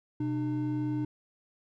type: tone pair together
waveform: triangle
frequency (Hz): 126.8 / 301.8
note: B2 / D4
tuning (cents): +46 / +47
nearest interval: octave + minor third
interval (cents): 1501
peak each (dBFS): -31 / -28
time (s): 0.2-1.05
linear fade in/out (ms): 5
effects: none